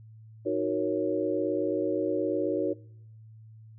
sine chord, D# minor seventh, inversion none, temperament equal, 311.1 / 370 / 466.2 / 554.4 Hz, D#4 / F#4 / A#4 / C#5, 0 / 0 / 0 / 0 cents, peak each -31 / -30 / -32 / -31 dBFS, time 0.45-2.74 s, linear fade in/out 20 ms, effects noise-tail reverb RT60 0.8 s tail -24 dB re dry + added 110 Hz sine -47 dBFS peak until 3.78 s

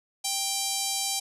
5% pulse tone with notch filter, 787 Hz, G5, 7 cents sharp, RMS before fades -29 dBFS, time 0.24-1.2 s, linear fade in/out 10 ms, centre 1600 Hz, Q 0.57, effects resampled to 32000 Hz

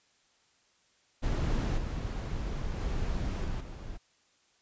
brown noise with level steps, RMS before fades -29 / -34 / -32 / -34 / -41 dBFS, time 1.22-3.98 s, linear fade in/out 20 ms, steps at 1.77 / 2.8 / 3.44 / 3.6 s, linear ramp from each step 10 ms, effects white hiss -68 dBFS RMS until 4.61 s + resampled to 16000 Hz

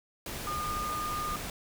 sine tone in noise, 1215 Hz, D#6, 42 cents flat, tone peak -32 dBFS, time 0.47-1.36 s, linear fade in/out 2 ms, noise pink, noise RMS -38 dBFS, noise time 0.26-1.5 s, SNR +3 dB, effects none

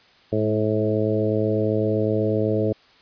harmonic tone with a mistuned harmonic, 107.9 Hz, A2, 33 cents flat, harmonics 1 / 2 / 3 / 4 / 5 / 6, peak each -25 / -27 / -26 / -24 / -26 / -30 dBFS, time 0.32-2.73 s, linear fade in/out 10 ms, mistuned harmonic 2, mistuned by -23 cents, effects white hiss -54 dBFS RMS until 3.01 s + resampled to 11025 Hz

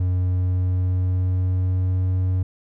triangle tone with pitch glide, 91 to 92.38 Hz, F#2 to F#2, -28 to -2 cents, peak -16 dBFS, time 0-2.43 s, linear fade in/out 5 ms, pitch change +26 cents, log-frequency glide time 0.12-2.08 s, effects none

